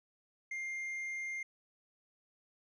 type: tone with tanh clipping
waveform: triangle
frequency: 2110 Hz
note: C7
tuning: 14 cents sharp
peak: -38 dBFS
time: 0.51-1.43 s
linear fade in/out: 5 ms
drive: 8 dB
effects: none